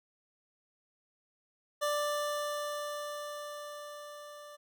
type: tone with level ramp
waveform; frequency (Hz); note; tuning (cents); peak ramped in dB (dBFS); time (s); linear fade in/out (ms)
25% pulse; 589; D5; +5; -25 to -44; 1.81-4.57; 20
effects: none